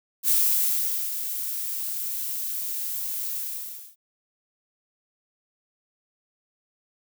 violet noise with ADSR envelope, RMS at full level -20 dBFS, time 0.23-3.96 s, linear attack 58 ms, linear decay 810 ms, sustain -10 dB, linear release 580 ms, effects none

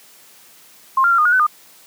sine tone with pitch steps, 1062 / 1390 / 1374 / 1224 / 1441 / 1511 / 1217 Hz, C6 / F6 / F6 / D#6 / F#6 / F#6 / D#6, +25 / -9 / -29 / -29 / -46 / +36 / -39 cents, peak -11 dBFS, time 0.97-1.467 s, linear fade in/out 5 ms, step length 71 ms, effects white hiss -47 dBFS RMS until 1.86 s + high-pass 150 Hz 12 dB/octave

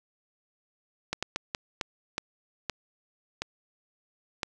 slowing click train, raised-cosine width 0.2 ms, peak -12 dBFS, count 9, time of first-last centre 1.13-4.432 s, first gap 96 ms, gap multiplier 1.4, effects none

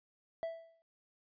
triangle tone with exponential decay, 659.3 Hz, E5, in tune, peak -31 dBFS, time 0.43-0.82 s, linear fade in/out 0 ms, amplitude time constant 83 ms, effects resampled to 11025 Hz

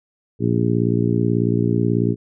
harmonic tone, 58.27 Hz, A#1, in tune, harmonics 2 / 3 / 4 / 5 / 6 / 7, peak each -20 / -22 / -23 / -24 / -25 / -25 dBFS, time 0.39-2.16 s, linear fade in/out 50 ms, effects none

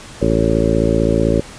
harmonic tone, 55.7 Hz, A1, 22 cents sharp, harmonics 1 / 2 / 3 / 4 / 5 / 6 / 7 / 8 / 10, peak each -21 / -21 / -21 / -21 / -21 / -21 / -21 / -21 / -21 dBFS, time 0.21-1.41 s, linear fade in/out 10 ms, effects pink hiss -36 dBFS RMS until 1.58 s + resampled to 22050 Hz

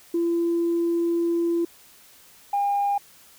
sine tone pair in turn, 339.3 / 807 Hz, F4 / G#5, -50 / -50 cents, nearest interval octave + minor third, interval 1500 cents, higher second, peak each -19 dBFS, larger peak neither, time 0.14-1.65 / 2.53-2.98 s, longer first, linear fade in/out 5 ms, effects tanh soft clip ceiling -16 dBFS + white hiss -52 dBFS RMS until 3.38 s

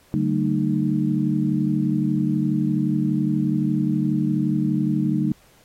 sine tone cluster, 146.6 / 191.6 / 223.5 / 306 Hz, D3 / G3 / A3 / D#4, -3 / -39 / +27 / -29 cents, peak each -24 dBFS, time 0.14-5.32 s, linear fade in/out 0 ms, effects pink hiss -56 dBFS RMS until 5.64 s + AAC 48 kbps

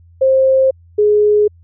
sine tone pair in turn, 529 / 418.5 Hz, C5 / G#4, +19 / +13 cents, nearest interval major third, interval 406 cents, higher first, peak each -8 dBFS, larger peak neither, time 0.21-0.71 / 0.98-1.48 s, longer neither, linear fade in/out 10 ms, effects added 85 Hz sine -42 dBFS peak until 1.63 s

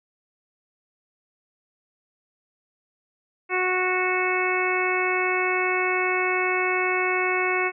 harmonic tone with a mistuned harmonic, 367.5 Hz, F#4, 12 cents flat, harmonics 1 / 2 / 3 / 4 / 5 / 6 / 7, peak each -26 / -30 / -29 / -31 / -32 / -26 / -30 dBFS, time 3.49-7.72 s, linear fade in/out 50 ms, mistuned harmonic 7, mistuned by +25 cents, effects none

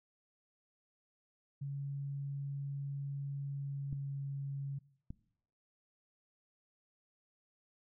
sine tone with pitch glide, 140 to 138.95 Hz, C#3 to C#3, +18 to +4 cents, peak -37 dBFS, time 1.61-4.79 s, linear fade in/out 10 ms, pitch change -14 cents, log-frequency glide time 3.45-4.17 s
clicks, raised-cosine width 5 ms, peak -31 dBFS, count 2, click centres 3.928 / 5.105 s
effects noise-tail reverb RT60 0.7 s tail -21 dB re dry

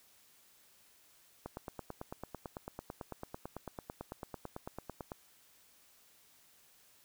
click train, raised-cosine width 1 ms, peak -27 dBFS, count 34, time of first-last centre 1.46-5.119 s, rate 9.02 Hz, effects white hiss -65 dBFS RMS until 7.04 s

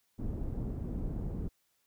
pink low-pass noise, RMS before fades -36 dBFS, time 0.18-1.49 s, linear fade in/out 20 ms, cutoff 270 Hz, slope 12 dB/octave, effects white hiss -75 dBFS RMS until 1.86 s

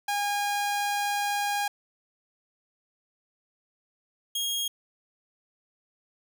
sawtooth tone pair in turn, 816 / 3264 Hz, G#5 / G#7, -31 / -31 cents, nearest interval 2 octaves, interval 2400 cents, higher second, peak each -22 / -24 dBFS, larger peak first, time 0.08-1.68 / 4.35-4.68 s, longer first, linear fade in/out 5 ms, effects none

